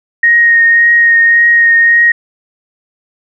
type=tone with vibrato; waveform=sine; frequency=1864.7 Hz; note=A#6; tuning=in tune; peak=-4 dBFS; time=0.23-2.12 s; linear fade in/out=5 ms; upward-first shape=triangle; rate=1.8 Hz; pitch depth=17 cents each way; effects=none